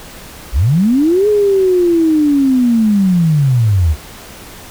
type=linear two-way sweep; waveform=sine; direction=up then down; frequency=44.39 to 424.6 to 70.5 Hz; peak=-8 dBFS; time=0.52-3.96 s; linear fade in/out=50 ms; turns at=1.28 s; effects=pink hiss -34 dBFS RMS until 4.7 s